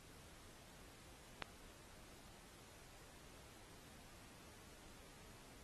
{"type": "click", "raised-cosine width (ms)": 0.3, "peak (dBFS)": -25, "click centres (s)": 1.423, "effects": ["pink hiss -62 dBFS RMS until 5.63 s", "AAC 32 kbps"]}